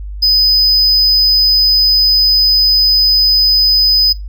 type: tone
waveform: triangle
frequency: 5010 Hz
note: D#8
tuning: 11 cents sharp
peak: -6 dBFS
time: 0.22-4.13 s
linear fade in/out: 10 ms
effects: noise-tail reverb RT60 0.2 s tail -19 dB re dry + added 50 Hz sine -22 dBFS peak until 4.28 s